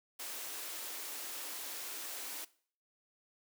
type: high-pass noise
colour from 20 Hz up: white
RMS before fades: -43 dBFS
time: 0.19-2.45 s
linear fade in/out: 10 ms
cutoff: 260 Hz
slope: 48 dB/octave
effects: noise-tail reverb RT60 0.5 s tail -20 dB re dry